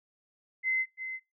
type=tone with echo; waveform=sine; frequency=2057 Hz; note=C7; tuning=30 cents flat; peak=-25 dBFS; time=0.63-0.86 s; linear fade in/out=50 ms; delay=340 ms; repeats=1; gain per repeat=-9 dB; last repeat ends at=1.2 s; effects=noise-tail reverb RT60 0.2 s tail -20 dB re dry